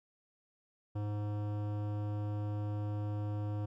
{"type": "tone with hard clipping", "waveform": "sine", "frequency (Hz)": 104.1, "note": "G#2", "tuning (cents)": 5, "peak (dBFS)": -36, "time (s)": [0.95, 3.66], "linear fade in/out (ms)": 10, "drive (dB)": 16, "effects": []}